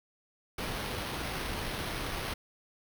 pink noise with sample-and-hold, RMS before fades -36 dBFS, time 0.58-2.34 s, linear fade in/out 5 ms, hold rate 7350 Hz, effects none

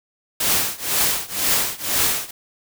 white noise with tremolo, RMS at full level -17 dBFS, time 0.4-2.31 s, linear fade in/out 5 ms, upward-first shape triangle, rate 2 Hz, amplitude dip 95%, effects none

